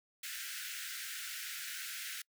pink high-pass noise, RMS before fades -43 dBFS, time 0.23-2.22 s, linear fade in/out 5 ms, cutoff 1400 Hz, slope 96 dB/octave, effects noise-tail reverb RT60 0.1 s tail -26 dB re dry

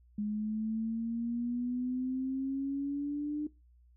sine exponential sweep, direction up, 207.7 to 301 Hz, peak -31 dBFS, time 0.18-3.47 s, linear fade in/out 5 ms, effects noise-tail reverb RT60 0.2 s tail -18 dB re dry + added 60 Hz sine -59 dBFS peak until 3.96 s

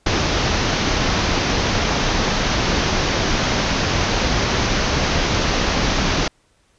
pink low-pass noise, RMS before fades -19 dBFS, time 0.06-6.28 s, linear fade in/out 5 ms, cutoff 6400 Hz, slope 96 dB/octave, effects pink hiss -60 dBFS RMS until 6.78 s + resampled to 22050 Hz

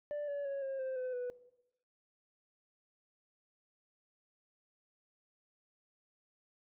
sine tone with pitch steps, 587.3 / 570.6 / 554.3 / 538.6 / 523.2 / 508.3 / 493.9 Hz, D5 / C#5 / C#5 / C#5 / C5 / B4 / B4, 0 / +50 / 0 / -50 / 0 / +50 / 0 cents, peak -33 dBFS, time 0.11-1.3 s, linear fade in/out 0 ms, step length 170 ms, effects noise-tail reverb RT60 0.9 s tail -20 dB re dry + tanh soft clip ceiling -35 dBFS

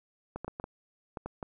clicks, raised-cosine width 1 ms, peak -23 dBFS, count 8, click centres 0.36 / 0.446 / 0.48 / 0.599 / 0.641 / 1.172 / 1.26 / 1.428 s, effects none

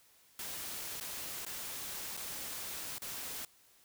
white noise with dropouts, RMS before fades -42 dBFS, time 0.39-3.45 s, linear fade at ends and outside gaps 2 ms, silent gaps 1-1.009 / 1.451-1.464 / 2.169-2.173 / 2.983-3.019 s, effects white hiss -65 dBFS RMS until 3.84 s

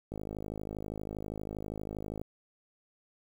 click train, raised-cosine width 2 ms, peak -25 dBFS, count 111, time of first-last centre 0.12-2.215 s, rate 52.5 Hz, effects 9-bit

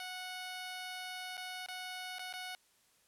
10% pulse tone with dropouts, 736 Hz, F#5, 9 cents flat, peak -33 dBFS, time 0-2.55 s, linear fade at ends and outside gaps 1 ms, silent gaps 1.37-1.377 / 1.662-1.685 / 2.185-2.193 / 2.327-2.337 s, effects white hiss -70 dBFS RMS until 3.07 s + low-pass 12000 Hz 12 dB/octave

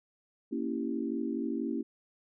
sine chord, A# diminished seventh, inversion none, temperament equal, 233.1 / 277.2 / 329.6 / 392 Hz, A#3 / C#4 / E4 / G4, 0 / 0 / 0 / 0 cents, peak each -35 / -35 / -36 / -40 dBFS, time 0.51-1.83 s, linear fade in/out 20 ms, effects none

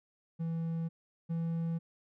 triangle tone pair in turn, 164.81 / 165.86 Hz, E3 / E3, 0 / +11 cents, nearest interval unison, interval 11 cents, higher second, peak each -30 / -29 dBFS, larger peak second, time 0.39-0.89 / 1.29-1.79 s, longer neither, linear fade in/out 20 ms, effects none

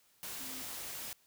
sine tone in noise, 261.6 Hz, C4, in tune, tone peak -51 dBFS, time 0.4-0.62 s, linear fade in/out 0 ms, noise white, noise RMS -43 dBFS, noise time 0.23-1.13 s, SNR -11 dB, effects white hiss -69 dBFS RMS until 1.26 s

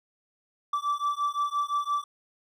triangle beating tone pair, 1160 / 1165.8 Hz, D6 / D6, -22 / -13 cents, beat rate 5.8 Hz, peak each -27 / -27 dBFS, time 0.73-2.04 s, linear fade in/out 5 ms, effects none

